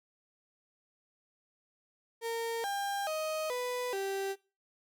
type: tone with pitch steps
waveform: 35% pulse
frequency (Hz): 460.1 / 800 / 626 / 495.4 / 390.5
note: A#4 / G5 / D#5 / B4 / G4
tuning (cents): -23 / +35 / +10 / +5 / -7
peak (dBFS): -31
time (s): 2.21-4.36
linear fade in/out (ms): 50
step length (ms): 430
effects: noise-tail reverb RT60 0.3 s tail -20 dB re dry